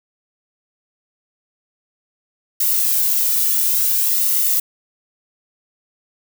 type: noise with flanger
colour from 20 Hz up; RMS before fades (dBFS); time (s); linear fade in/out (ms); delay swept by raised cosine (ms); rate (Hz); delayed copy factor
violet; -17; 2.6-4.6; 5; 1.2 to 1.9; 0.57; -0.5
effects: none